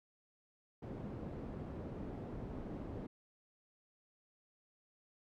white low-pass noise, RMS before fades -45 dBFS, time 0.82-3.07 s, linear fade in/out 10 ms, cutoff 330 Hz, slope 12 dB/octave, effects none

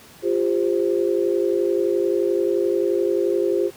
sine chord, F suspended second, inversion none, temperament equal with one note detuned, 349.2 / 400.7 / 523.3 Hz, F4 / G4 / C5, 0 / +38 / 0 cents, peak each -21 / -21 / -25 dBFS, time 0.22-3.71 s, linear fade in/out 50 ms, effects pink hiss -46 dBFS RMS until 3.76 s + high-pass 100 Hz 12 dB/octave

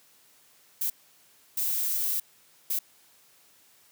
violet noise bursts at uneven times, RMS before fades -28 dBFS, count 3, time 0.81-0.9 / 1.57-2.2 / 2.7-2.79 s, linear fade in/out 5 ms, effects white hiss -60 dBFS RMS until 3.91 s + high-pass 100 Hz 12 dB/octave

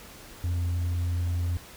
sine tone, 87.2 Hz, F2, 2 cents flat, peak -22 dBFS, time 0.44-1.57 s, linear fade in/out 0 ms, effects tanh soft clip ceiling -24 dBFS + pink hiss -47 dBFS RMS until 1.76 s

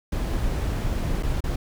brown noise with dropouts, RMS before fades -25 dBFS, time 0.12-1.56 s, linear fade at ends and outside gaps 5 ms, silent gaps 1.227-1.231 / 1.406-1.439 s, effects none

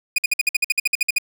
40% pulse tone bursts, 2461 Hz, D#7, 20 cents flat, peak -14 dBFS, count 14, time 0.16-1.184 s, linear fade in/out 5 ms, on 23 ms, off 54 ms, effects none

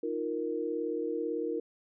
sine chord, Eb suspended second, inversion none, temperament equal, 311.1 / 349.2 / 466.2 Hz, Eb4 / F4 / Bb4, 0 / 0 / 0 cents, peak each -36 / -36 / -33 dBFS, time 0.03-1.6 s, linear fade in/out 5 ms, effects none

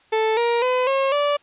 30% pulse tone with pitch steps, 439.8 / 471.4 / 505.2 / 541.5 / 580.3 Hz, A4 / A#4 / B4 / C#5 / D5, -1 / +19 / +39 / -41 / -21 cents, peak -15 dBFS, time 0.12-1.37 s, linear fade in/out 10 ms, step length 250 ms, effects white hiss -56 dBFS RMS until 1.42 s + resampled to 8000 Hz

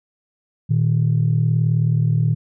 sine tone pair together, 116.54 / 155.44 Hz, A#2 / D#3, 0 / -1 cents, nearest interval perfect fourth, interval 499 cents, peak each -16 / -17 dBFS, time 0.69-2.35 s, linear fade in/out 20 ms, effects tanh soft clip ceiling -8 dBFS

